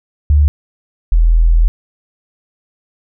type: tone pair in turn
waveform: sine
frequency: 73.42 / 41.21 Hz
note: D2 / E1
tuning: 0 / 0 cents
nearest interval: minor seventh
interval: 1000 cents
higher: first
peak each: -6 dBFS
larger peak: neither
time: 0.3-0.48 / 1.12-1.68 s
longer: second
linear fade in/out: 0 ms
effects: none